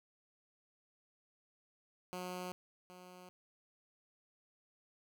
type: tone with echo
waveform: 10% pulse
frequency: 181.3 Hz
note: F#3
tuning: 35 cents flat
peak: -33 dBFS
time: 2.13-2.52 s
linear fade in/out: 0 ms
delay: 770 ms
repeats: 1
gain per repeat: -12 dB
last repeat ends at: 3.29 s
effects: none